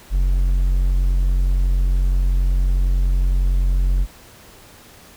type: tone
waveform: triangle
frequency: 45.4 Hz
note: F#1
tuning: 32 cents flat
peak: -12 dBFS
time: 0.1-4.07 s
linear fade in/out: 50 ms
effects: pink hiss -45 dBFS RMS until 5.16 s